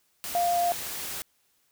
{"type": "tone in noise", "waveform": "sine", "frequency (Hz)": 698.5, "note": "F5", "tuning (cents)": 0, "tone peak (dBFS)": -22, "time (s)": [0.35, 0.72], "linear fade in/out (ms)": 0, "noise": "white", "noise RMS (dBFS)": -35, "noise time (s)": [0.24, 1.22], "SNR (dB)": 10, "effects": ["white hiss -69 dBFS RMS until 1.71 s"]}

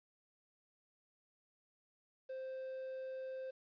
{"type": "tone", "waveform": "triangle", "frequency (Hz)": 523.3, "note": "C5", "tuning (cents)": 0, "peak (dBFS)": -40, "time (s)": [2.29, 3.51], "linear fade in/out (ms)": 10, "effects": ["resampled to 11025 Hz", "12-bit"]}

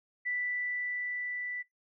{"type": "tone with level ramp", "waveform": "sine", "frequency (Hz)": 1975.5, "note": "B6", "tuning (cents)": 0, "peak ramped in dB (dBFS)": [-30, -35], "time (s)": [0.25, 1.63], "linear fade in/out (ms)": 20, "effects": ["noise-tail reverb RT60 0.2 s tail -23 dB re dry"]}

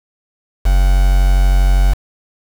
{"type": "tone with quantisation", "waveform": "triangle", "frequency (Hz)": 46.25, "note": "F#1", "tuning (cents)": 0, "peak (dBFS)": -6, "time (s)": [0.65, 1.94], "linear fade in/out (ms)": 10, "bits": 4, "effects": []}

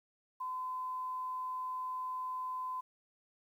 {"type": "tone with quantisation", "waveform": "sine", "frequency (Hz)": 1020, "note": "C6", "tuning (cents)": -44, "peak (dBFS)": -36, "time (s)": [0.4, 2.81], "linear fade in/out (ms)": 10, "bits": 11, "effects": []}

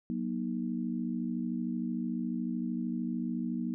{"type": "chord", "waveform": "sine", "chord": "D# minor", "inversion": "first", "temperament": "equal with one note detuned", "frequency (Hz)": [185, 238.5, 311.1], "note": ["F#3", "A#3", "D#4"], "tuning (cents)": [0, 40, 0], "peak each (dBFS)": [-36, -33, -39], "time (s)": [0.1, 3.74], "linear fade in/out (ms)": 0, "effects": []}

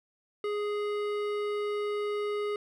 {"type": "tone with hard clipping", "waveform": "triangle", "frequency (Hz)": 415.3, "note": "G#4", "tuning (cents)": 0, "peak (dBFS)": -31, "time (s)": [0.44, 2.56], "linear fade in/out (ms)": 2, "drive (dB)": 18, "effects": []}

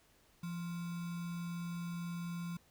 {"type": "tone with sample-and-hold", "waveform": "sine", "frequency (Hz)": 171.9, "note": "F3", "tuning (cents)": -27, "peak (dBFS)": -38, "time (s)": [0.43, 2.57], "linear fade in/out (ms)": 5, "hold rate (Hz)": 1225, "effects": ["pink hiss -68 dBFS RMS until 2.7 s"]}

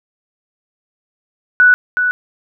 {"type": "tone with echo", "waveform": "sine", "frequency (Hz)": 1480, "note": "F#6", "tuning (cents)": 0, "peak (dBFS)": -5, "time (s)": [1.6, 1.74], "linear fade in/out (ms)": 0, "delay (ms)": 370, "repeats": 1, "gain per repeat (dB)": -7, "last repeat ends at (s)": 2.11, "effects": []}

